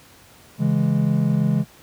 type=chord; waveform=triangle; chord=C# minor; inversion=none; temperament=equal; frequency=138.59 / 164.81 / 207.7 Hz; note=C#3 / E3 / G#3; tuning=0 / 0 / 0 cents; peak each=-19 dBFS; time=0.58-1.65 s; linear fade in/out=50 ms; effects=pink hiss -49 dBFS RMS until 1.82 s + high-pass 60 Hz 12 dB/octave